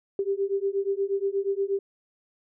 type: beating tone pair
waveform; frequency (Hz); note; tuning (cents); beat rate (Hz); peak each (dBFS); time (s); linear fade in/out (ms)
sine; 390.5 / 398.9; G4 / G4; -7 / +30; 8.4; -27; 0.19-1.79; 2
effects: none